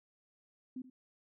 sine tone with echo, 256.3 Hz, C4, 36 cents flat, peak -39 dBFS, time 0.76-0.82 s, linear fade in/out 5 ms, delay 80 ms, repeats 1, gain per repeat -14 dB, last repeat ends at 0.9 s, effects none

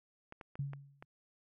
clicks, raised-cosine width 0.5 ms, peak -33 dBFS, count 5, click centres 0.324 / 0.412 / 0.555 / 0.734 / 1.025 s
sine tone with exponential decay, 140 Hz, C#3, 18 cents sharp, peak -32 dBFS, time 0.59-1.05 s, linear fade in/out 5 ms, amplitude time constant 100 ms
effects none

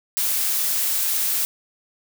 blue noise, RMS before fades -22 dBFS, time 0.17-1.45 s, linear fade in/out 0 ms, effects none

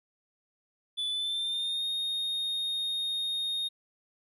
triangle tone with pitch glide, 3475 to 3703 Hz, A7 to A#7, -22 to -12 cents, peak -28 dBFS, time 0.97-3.69 s, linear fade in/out 20 ms, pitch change +110 cents, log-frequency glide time 1.08-1.85 s, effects none

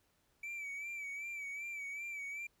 triangle tone with vibrato, 2304 Hz, D7, 34 cents flat, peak -39 dBFS, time 0.43-2.47 s, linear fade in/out 5 ms, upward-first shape sine, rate 2.6 Hz, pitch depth 56 cents each way, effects pink hiss -75 dBFS RMS until 2.6 s

